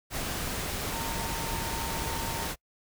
sine tone in noise, 914 Hz, A#5, 34 cents flat, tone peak -37 dBFS, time 0.9-2.49 s, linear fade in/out 50 ms, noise pink, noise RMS -33 dBFS, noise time 0.1-2.56 s, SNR -7 dB, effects noise-tail reverb RT60 0.1 s tail -25 dB re dry

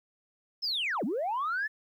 sine linear two-way sweep, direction down then up, 5330 to 180.7 to 1785 Hz, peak -27 dBFS, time 0.62-1.68 s, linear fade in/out 20 ms, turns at 1.04 s, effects tanh soft clip ceiling -25 dBFS + 11-bit

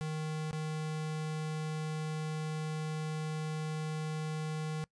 square tone with dropouts, 155.6 Hz, D#3, in tune, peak -35 dBFS, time 0.01-4.84 s, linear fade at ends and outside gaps 0 ms, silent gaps 0.511-0.53 s, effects noise-tail reverb RT60 0.1 s tail -23 dB re dry + resampled to 22050 Hz

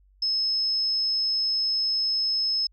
sine tone, 5190 Hz, E8, 28 cents flat, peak -22 dBFS, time 0.22-2.67 s, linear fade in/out 5 ms, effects added 48 Hz sine -56 dBFS peak until 2.72 s

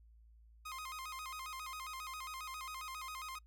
sawtooth tone with vibrato, 1148 Hz, D6, 40 cents flat, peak -40 dBFS, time 0.65-3.39 s, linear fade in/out 10 ms, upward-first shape square, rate 7.4 Hz, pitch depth 150 cents each way, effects noise-tail reverb RT60 0.1 s tail -23 dB re dry + added 56 Hz sine -59 dBFS peak until 3.46 s

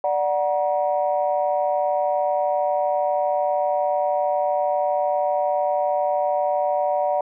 sine chord, D augmented, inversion none, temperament equal with one note detuned, 587.3 / 740 / 950.3 Hz, D5 / F#5 / A#5, 0 / 0 / +33 cents, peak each -21 / -22 / -27 dBFS, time 0.04-7.21 s, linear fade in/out 2 ms, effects tanh soft clip ceiling -9 dBFS

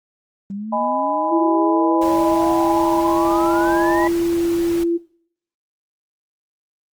sine exponential sweep, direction up, 194.1 to 1975.5 Hz, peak -25 dBFS, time 0.5-4.08 s, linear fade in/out 2 ms
sine chord, G# minor, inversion second, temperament just, 623 / 830.6 / 996.7 Hz, D#5 / G#5 / B5, +2 / 0 / +16 cents, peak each -22 dBFS, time 0.72-4.08 s, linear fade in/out 10 ms
sine tone with pitch glide, 329.6 to 339.5 Hz, E4 to F4, 0 to -49 cents, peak -16 dBFS, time 1.31-4.98 s, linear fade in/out 20 ms, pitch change +51 cents, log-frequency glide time 1.76-4.05 s
pink noise, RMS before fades -34 dBFS, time 2.01-4.84 s, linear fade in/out 10 ms
effects noise-tail reverb RT60 0.6 s tail -20 dB re dry + Opus 24 kbps

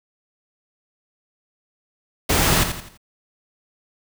pink noise with echo, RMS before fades -18 dBFS, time 2.29-2.64 s, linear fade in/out 10 ms, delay 84 ms, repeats 4, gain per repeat -8 dB, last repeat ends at 2.976 s, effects none

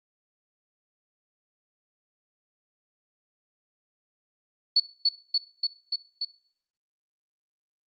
sine tone with echo, 4435 Hz, C#8, in tune, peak -16 dBFS, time 4.76-4.8 s, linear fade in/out 5 ms, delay 290 ms, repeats 5, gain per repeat -2 dB, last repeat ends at 6.25 s, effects noise-tail reverb RT60 0.6 s tail -20 dB re dry + Opus 32 kbps

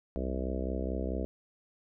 harmonic tone, 64.6 Hz, C2, 21 cents flat, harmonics 1 / 3 / 4 / 5 / 6 / 7 / 8 / 9 / 10, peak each -34 / -39 / -40 / -41 / -42 / -42 / -43 / -44 / -44 dBFS, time 0.16-1.25 s, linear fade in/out 0 ms, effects none

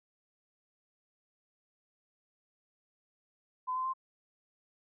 sine tone with pitch steps, 1016 / 1032 / 1048.2 Hz, B5 / C6 / C6, +49 / -24 / +3 cents, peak -31 dBFS, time 3.67-3.937 s, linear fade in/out 20 ms, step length 89 ms, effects none

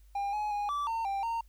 triangle tone with pitch steps, 802 / 842 / 823 / 1159 / 909 / 789 / 920 Hz, G5 / G#5 / G#5 / D6 / A#5 / G5 / A#5, +39 / +24 / -16 / -23 / -44 / +11 / -23 cents, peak -28 dBFS, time 0.15-1.41 s, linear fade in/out 5 ms, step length 180 ms, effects added 50 Hz sine -54 dBFS peak until 1.48 s + white hiss -71 dBFS RMS until 1.48 s

